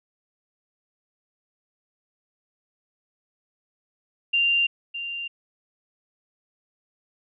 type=tone with echo; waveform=sine; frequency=2784 Hz; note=F7; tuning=6 cents flat; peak=-18 dBFS; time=4.33-4.67 s; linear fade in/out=10 ms; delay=610 ms; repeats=1; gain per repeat=-11 dB; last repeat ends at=5.28 s; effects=none